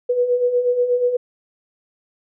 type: beating tone pair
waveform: sine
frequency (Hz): 484.4 / 492.7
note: B4 / B4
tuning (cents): -34 / -4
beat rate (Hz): 8.3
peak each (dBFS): -23 / -16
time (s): 0.09-1.17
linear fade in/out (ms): 10
effects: none